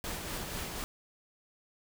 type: noise with tremolo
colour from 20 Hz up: pink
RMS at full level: -37 dBFS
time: 0.04-0.84 s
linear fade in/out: 0 ms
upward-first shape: sine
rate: 4.1 Hz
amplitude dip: 35%
effects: none